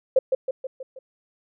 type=tone with echo; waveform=sine; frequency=523.3 Hz; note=C5; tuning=in tune; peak=-12 dBFS; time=0.16-0.19 s; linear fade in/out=5 ms; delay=160 ms; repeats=5; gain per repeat=-5 dB; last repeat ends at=0.99 s; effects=none